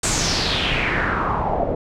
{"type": "noise with low-pass filter sweep", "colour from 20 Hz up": "pink", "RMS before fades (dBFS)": -21, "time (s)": [0.03, 1.75], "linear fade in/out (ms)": 5, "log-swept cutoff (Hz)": [8200, 550], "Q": 4, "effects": []}